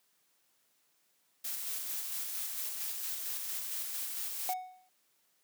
blue noise with tremolo, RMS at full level -37 dBFS, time 1.44-4.54 s, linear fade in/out 10 ms, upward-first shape square, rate 4.4 Hz, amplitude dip 25%
triangle tone with exponential decay, 740 Hz, F#5, in tune, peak -27 dBFS, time 4.49-4.89 s, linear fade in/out 1 ms, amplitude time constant 86 ms
effects white hiss -73 dBFS RMS until 5.43 s + high-pass 150 Hz 12 dB/octave

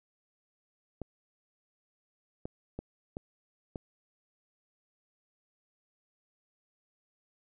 clicks, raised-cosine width 2 ms, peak -24 dBFS, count 5, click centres 1.017 / 2.455 / 2.79 / 3.169 / 3.758 s, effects none

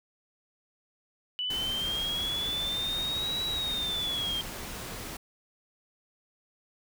sine linear two-way sweep, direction up then down, 2960 to 3912 to 3171 Hz, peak -29 dBFS, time 1.39-4.41 s, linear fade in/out 0 ms, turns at 3.44 s
pink noise, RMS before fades -39 dBFS, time 1.5-5.17 s, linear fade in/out 5 ms
effects none

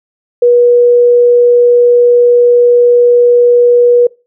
sine tone, 483.5 Hz, B4, 37 cents flat, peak -3 dBFS, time 0.42-4.07 s, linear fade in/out 5 ms, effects noise-tail reverb RT60 0.3 s tail -24 dB re dry

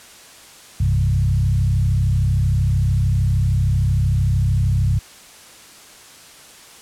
sine tone with frequency modulation, 98 Hz, G2, in tune, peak -14 dBFS, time 0.8-4.99 s, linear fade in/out 5 ms, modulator 33.1 Hz, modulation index 1.3, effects white hiss -43 dBFS RMS until 6.81 s + low-pass 10000 Hz 12 dB/octave

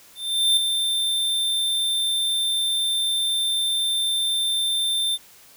square tone with ADSR envelope, 3578 Hz, A7, 28 cents sharp, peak -15 dBFS, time 0.15-5.18 s, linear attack 420 ms, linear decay 4 ms, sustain -6 dB, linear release 39 ms, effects white hiss -50 dBFS RMS until 5.56 s

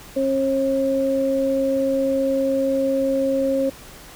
sine tone pair together, 270 / 540 Hz, C#4 / C#5, -45 / -45 cents, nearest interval octave, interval 1200 cents, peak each -22 / -19 dBFS, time 0.16-3.7 s, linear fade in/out 10 ms, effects pink hiss -42 dBFS RMS until 4.15 s

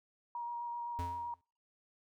sine tone with vibrato, 949 Hz, A#5, 31 cents sharp, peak -37 dBFS, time 0.35-1.34 s, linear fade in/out 2 ms, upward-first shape square, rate 7.8 Hz, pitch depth 9 cents each way
square tone with exponential decay, 87.31 Hz, F2, in tune, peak -36 dBFS, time 0.99-1.41 s, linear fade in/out 0 ms, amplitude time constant 90 ms
effects noise-tail reverb RT60 0.4 s tail -26 dB re dry

